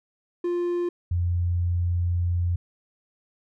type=tone pair in turn; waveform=triangle / sine; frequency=350 / 87.5 Hz; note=F4 / F2; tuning=+4 / +4 cents; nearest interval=2 octaves; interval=2400 cents; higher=first; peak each=-21 dBFS; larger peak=neither; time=0.44-0.89 / 1.11-2.56 s; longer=second; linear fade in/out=5 ms; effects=none